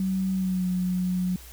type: tone with pitch glide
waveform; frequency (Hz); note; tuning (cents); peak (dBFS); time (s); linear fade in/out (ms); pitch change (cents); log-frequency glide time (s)
sine; 189.5 to 182.2; F#3 to F#3; +42 to -26; -23; 0-1.36; 2; -68; 0.33-0.67
effects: added 60 Hz sine -45 dBFS peak until 1.52 s + white hiss -48 dBFS RMS until 1.52 s